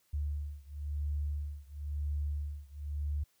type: beating tone pair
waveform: sine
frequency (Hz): 72.8 / 73.78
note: D2 / D2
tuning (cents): -15 / +9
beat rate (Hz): 0.98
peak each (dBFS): -36 / -37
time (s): 0.13-3.24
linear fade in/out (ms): 10
effects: white hiss -72 dBFS RMS until 3.4 s